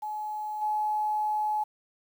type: tone with level steps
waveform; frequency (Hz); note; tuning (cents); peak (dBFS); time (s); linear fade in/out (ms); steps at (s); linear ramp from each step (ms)
sine; 850; G#5; +40; -31 / -25; 0.02-1.64; 10; 0.61; 20
effects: 9-bit